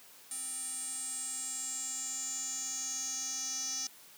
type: tone with band-pass filter sweep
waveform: square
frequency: 261.7 Hz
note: C4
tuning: in tune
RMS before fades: -38 dBFS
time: 0.31-3.87 s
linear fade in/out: 2 ms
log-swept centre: 9000 to 5900 Hz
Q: 9.7
effects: white hiss -56 dBFS RMS until 4.17 s + high-pass 150 Hz 12 dB/octave